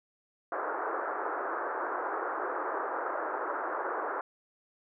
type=band-pass noise; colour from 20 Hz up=white; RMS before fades=-34 dBFS; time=0.52-4.21 s; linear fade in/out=2 ms; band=330 to 1500 Hz; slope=48 dB/octave; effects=none